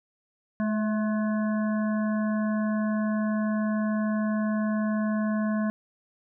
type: harmonic tone with a mistuned harmonic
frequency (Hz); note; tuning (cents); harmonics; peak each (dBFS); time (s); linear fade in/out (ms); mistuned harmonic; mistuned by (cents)
213.5; G#3; +48; 1 / 3 / 5 / 7 / 8; -24 / -34 / -38 / -41 / -42; 0.6-5.7; 0; 3; +34
effects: none